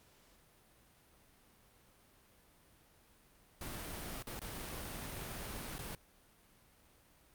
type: noise with dropouts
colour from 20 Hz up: pink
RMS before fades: -44 dBFS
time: 3.61-5.95 s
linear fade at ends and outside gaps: 2 ms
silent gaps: 4.225-4.27 / 4.393-4.416 / 5.783-5.79 s
effects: pink hiss -66 dBFS RMS until 7.34 s + Opus 48 kbps